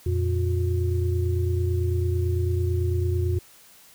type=tone cluster; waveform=sine; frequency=87.2 / 116.2 / 360.3 Hz; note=F2 / A#2 / F#4; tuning=-2 / -5 / -46 cents; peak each=-22 / -29 / -29 dBFS; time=0.06-3.39 s; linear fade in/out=5 ms; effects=white hiss -52 dBFS RMS until 3.94 s